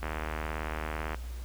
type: click train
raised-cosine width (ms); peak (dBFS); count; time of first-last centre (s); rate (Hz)
0.5; -19; 88; 0.03-1.145; 78
effects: added 60 Hz sine -36 dBFS peak until 1.44 s + pink hiss -52 dBFS RMS until 1.44 s